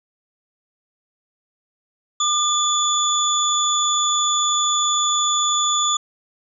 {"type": "tone cluster", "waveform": "sine", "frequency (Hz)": [1203, 3465, 6930], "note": ["D6", "A7", "A8"], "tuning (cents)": [41, -27, -27], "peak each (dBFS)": -21, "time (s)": [2.2, 5.97], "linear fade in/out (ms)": 5, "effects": []}